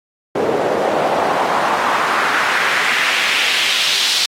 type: noise with band-pass filter sweep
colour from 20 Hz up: pink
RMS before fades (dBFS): -17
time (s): 0.35-4.26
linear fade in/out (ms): 5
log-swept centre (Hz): 450 to 4300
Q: 2
effects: high-pass 150 Hz 12 dB/octave + AAC 48 kbps